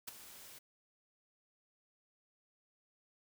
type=noise with ADSR envelope; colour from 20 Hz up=white; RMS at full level=-41 dBFS; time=0.07-0.59 s; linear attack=13 ms; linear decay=13 ms; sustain=-13 dB; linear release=10 ms; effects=none